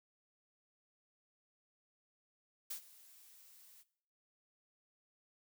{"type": "noise with ADSR envelope", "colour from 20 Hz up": "blue", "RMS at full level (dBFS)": -41, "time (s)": [2.7, 3.84], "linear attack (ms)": 10, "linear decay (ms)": 95, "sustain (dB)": -20, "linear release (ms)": 34, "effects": ["noise-tail reverb RT60 0.6 s tail -18 dB re dry"]}